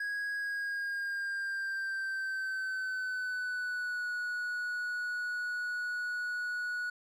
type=tone with pitch glide; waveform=triangle; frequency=1653 to 1464.2 Hz; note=G#6 to F#6; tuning=-9 to -19 cents; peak=-31 dBFS; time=0-6.9 s; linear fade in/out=5 ms; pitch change=-210 cents; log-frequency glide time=0.34-4.09 s; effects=none